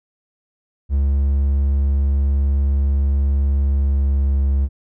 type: tone with pitch glide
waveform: triangle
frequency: 69.5 to 68.66 Hz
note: C#2 to C#2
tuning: +5 to -16 cents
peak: -12 dBFS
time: 0.89-4.69 s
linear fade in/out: 50 ms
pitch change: -21 cents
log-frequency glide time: 3.57-4.51 s
effects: none